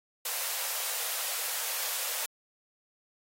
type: high-pass noise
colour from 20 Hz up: white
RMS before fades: -33 dBFS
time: 0.25-2.26 s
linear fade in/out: 5 ms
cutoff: 460 Hz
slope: 96 dB/octave
effects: AAC 48 kbps